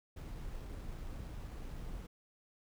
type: noise with sample-and-hold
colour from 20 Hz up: brown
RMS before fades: -44 dBFS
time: 0.16-2.07 s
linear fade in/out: 10 ms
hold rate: 8820 Hz
effects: none